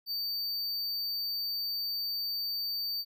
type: tone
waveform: square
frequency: 4600 Hz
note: D8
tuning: 37 cents flat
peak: -32 dBFS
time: 0.06-3.05 s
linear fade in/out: 50 ms
effects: none